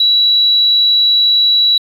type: tone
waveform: triangle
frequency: 3917 Hz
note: B7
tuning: 15 cents flat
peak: -4 dBFS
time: 0-1.78 s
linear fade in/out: 5 ms
effects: tanh soft clip ceiling -6 dBFS